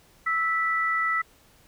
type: tone pair together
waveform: sine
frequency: 1314 / 1968.8 Hz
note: E6 / B6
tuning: -6 / -6 cents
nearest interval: perfect fifth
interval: 700 cents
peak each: -25 / -25 dBFS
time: 0.26-1.22 s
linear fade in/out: 10 ms
effects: pink hiss -58 dBFS RMS until 1.67 s